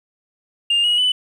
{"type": "tone with pitch steps", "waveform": "sine", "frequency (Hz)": [2809, 2900, 2993], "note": ["F7", "F#7", "F#7"], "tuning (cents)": [9, -35, 19], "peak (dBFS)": -12, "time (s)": [0.7, 1.12], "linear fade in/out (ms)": 5, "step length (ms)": 140, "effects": ["tanh soft clip ceiling -12 dBFS", "8-bit"]}